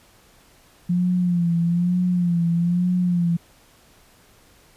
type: tone with vibrato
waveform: sine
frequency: 174.61 Hz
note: F3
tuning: in tune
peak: -17 dBFS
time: 0.89-3.37 s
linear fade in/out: 10 ms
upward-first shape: sine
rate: 1.1 Hz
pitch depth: 58 cents each way
effects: pink hiss -54 dBFS RMS until 4.76 s + resampled to 32000 Hz